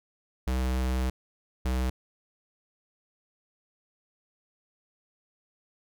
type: tone pair in turn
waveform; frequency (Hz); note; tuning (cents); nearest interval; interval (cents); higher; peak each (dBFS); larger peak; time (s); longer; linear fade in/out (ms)
square; 63.9 / 63.62; C2 / C2; -40 / -48; unison; 8; first; -26; neither; 0.47-1.1 / 1.65-1.9; first; 5
effects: none